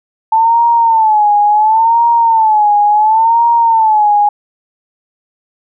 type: tone with vibrato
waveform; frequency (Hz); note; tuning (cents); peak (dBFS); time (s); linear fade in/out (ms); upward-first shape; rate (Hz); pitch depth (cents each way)
sine; 880; A5; 0; -6; 0.32-4.29; 5; sine; 0.71; 110
effects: none